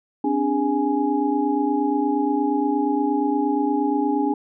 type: tone cluster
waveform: sine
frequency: 263.2 / 291.7 / 409.1 / 833 Hz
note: C4 / D4 / G#4 / G#5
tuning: +10 / -12 / -26 / +5 cents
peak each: -25 / -21 / -27 / -25 dBFS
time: 0.24-4.34 s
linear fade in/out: 5 ms
effects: none